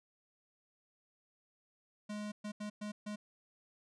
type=tone bursts at uneven times; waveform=square; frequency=209.3 Hz; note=G#3; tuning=14 cents sharp; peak=-40 dBFS; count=5; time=2.09-2.32 / 2.44-2.52 / 2.6-2.7 / 2.81-2.92 / 3.06-3.16 s; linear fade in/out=10 ms; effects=resampled to 22050 Hz